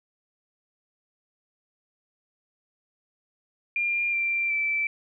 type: tone with pitch steps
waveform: sine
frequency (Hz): 2399 / 2362 / 2325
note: D7 / D7 / D7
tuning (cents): +36 / +9 / -18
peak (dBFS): -23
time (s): 3.76-4.87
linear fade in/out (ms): 2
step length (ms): 370
effects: none

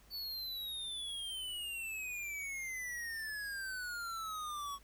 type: exponential sweep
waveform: square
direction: down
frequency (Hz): 4516 to 1108.7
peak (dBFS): -40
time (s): 0.1-4.79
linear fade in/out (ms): 50
effects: added 50 Hz sine -61 dBFS peak until 4.83 s + pink hiss -65 dBFS RMS until 4.83 s

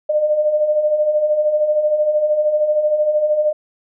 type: beating tone pair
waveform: sine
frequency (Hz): 594 / 607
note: D5 / D#5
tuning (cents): +20 / -43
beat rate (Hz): 13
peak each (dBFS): -22 / -14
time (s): 0.09-3.53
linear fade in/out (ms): 10
effects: none

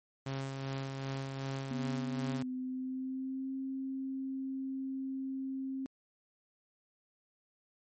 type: tone with tremolo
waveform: sawtooth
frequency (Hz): 135.3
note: C#3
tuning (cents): -42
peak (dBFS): -31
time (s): 0.26-2.43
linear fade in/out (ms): 5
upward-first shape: sine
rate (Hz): 2.6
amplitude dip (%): 35
type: tone with pitch glide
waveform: sine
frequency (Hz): 248.6 to 266.4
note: B3 to C4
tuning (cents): +12 to +31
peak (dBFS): -35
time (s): 1.71-5.86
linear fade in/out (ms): 0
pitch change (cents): +119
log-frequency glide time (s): 1.92-3.53
effects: MP3 32 kbps

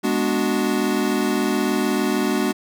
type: chord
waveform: square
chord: G# half-diminished seventh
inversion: none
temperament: equal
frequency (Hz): 207.7 / 246.9 / 293.7 / 370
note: G#3 / B3 / D4 / F#4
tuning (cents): 0 / 0 / 0 / 0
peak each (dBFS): -25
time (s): 0.03-2.53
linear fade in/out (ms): 20
effects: none

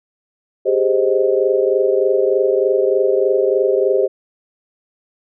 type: chord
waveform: sine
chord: Ab major seventh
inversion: third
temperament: equal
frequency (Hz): 392 / 415.3 / 523.3 / 622.3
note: G4 / Ab4 / C5 / Eb5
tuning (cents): 0 / 0 / 0 / 0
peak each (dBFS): -16 / -19 / -17 / -22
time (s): 0.65-4.08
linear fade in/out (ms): 20
effects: none

